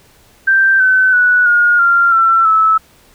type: tone with pitch steps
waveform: sine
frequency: 1568 / 1520.7 / 1474.9 / 1430.4 / 1387.3 / 1345.5 / 1304.9 Hz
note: G6 / F#6 / F#6 / F6 / F6 / E6 / E6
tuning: 0 / +47 / -6 / +41 / -12 / +35 / -18 cents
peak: -7 dBFS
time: 0.47-2.78 s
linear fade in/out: 10 ms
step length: 330 ms
effects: pink hiss -48 dBFS RMS until 3.14 s